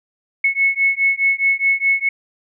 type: beating tone pair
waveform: sine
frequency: 2195 / 2199.8 Hz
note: C#7 / C#7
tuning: -18 / -14 cents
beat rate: 4.8 Hz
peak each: -17 dBFS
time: 0.44-2.09 s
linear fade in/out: 5 ms
effects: none